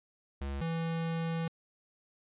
square tone pair in turn, 69.3 / 164.82 Hz, C#2 / E3, 0 / 0 cents, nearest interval octave + minor third, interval 1500 cents, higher second, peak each -35 / -32 dBFS, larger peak second, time 0.41-0.61 / 0.61-1.48 s, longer second, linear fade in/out 5 ms, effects resampled to 8000 Hz

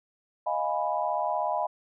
sine chord, F half-diminished seventh, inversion third, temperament equal, 622.3 / 698.5 / 830.6 / 987.8 Hz, Eb5 / F5 / Ab5 / Cb6, 0 / 0 / 0 / 0 cents, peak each -31 dBFS, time 0.46-1.67 s, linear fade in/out 10 ms, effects none

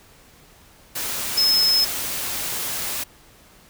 sine tone in noise, 5180 Hz, E8, 31 cents flat, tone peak -15 dBFS, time 1.37-1.85 s, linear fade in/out 10 ms, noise white, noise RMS -27 dBFS, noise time 0.95-3.04 s, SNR +9 dB, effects pink hiss -51 dBFS RMS until 3.69 s

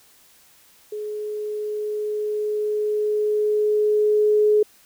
sine tone with level ramp, 422.5 Hz, G#4, 30 cents sharp, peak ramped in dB -27 to -13 dBFS, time 0.92-4.63 s, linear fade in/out 5 ms, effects white hiss -54 dBFS RMS until 4.85 s

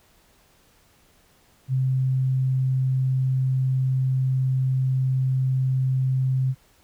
sine tone, 130.81 Hz, C3, in tune, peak -19 dBFS, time 1.68-6.55 s, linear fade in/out 50 ms, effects pink hiss -59 dBFS RMS until 6.83 s

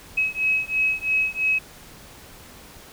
sine beating tone pair, 2557 / 2560 Hz, D#7 / D#7, +47 / +49 cents, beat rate 3 Hz, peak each -23 dBFS, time 0.17-1.59 s, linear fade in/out 10 ms, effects pink hiss -45 dBFS RMS until 2.92 s

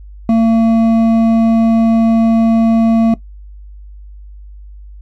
triangle tone with hard clipping, 226.6 Hz, A#3, 49 cents flat, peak -9 dBFS, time 0.29-3.14 s, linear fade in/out 2 ms, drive 11 dB, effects noise-tail reverb RT60 0.1 s tail -18 dB re dry + added 50 Hz sine -31 dBFS peak until 5.01 s

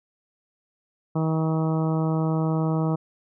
harmonic tone, 159.4 Hz, D#3, 42 cents sharp, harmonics 1 / 2 / 3 / 4 / 5 / 6 / 7 / 8, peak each -22 / -28 / -32 / -34 / -36 / -38 / -39 / -40 dBFS, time 1.15-2.96 s, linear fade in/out 10 ms, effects none

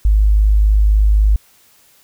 sine tone, 51.91 Hz, G#1, in tune, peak -8 dBFS, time 0.05-1.36 s, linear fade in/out 0 ms, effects white hiss -51 dBFS RMS until 2.03 s

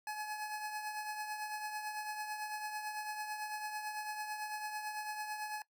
25% pulse tone with tremolo, 849 Hz, G#5, 38 cents sharp, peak -33 dBFS, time 0.07-5.62 s, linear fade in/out 2 ms, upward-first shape triangle, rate 9 Hz, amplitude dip 55%, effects noise-tail reverb RT60 0.1 s tail -20 dB re dry

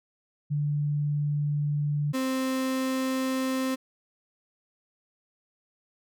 sine / 35% pulse tone pair in turn, 146.83 / 261.8 Hz, D3 / C4, 0 / +1 cents, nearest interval minor seventh, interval 1001 cents, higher second, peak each -24 dBFS, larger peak neither, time 0.5-2.13 / 2.13-3.76 s, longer neither, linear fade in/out 20 ms, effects none

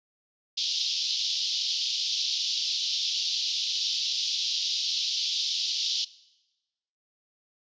white band-pass noise, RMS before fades -29 dBFS, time 0.57-6.05 s, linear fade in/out 10 ms, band 3100 to 5400 Hz, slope 48 dB/octave, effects noise-tail reverb RT60 1.0 s tail -20 dB re dry + resampled to 16000 Hz

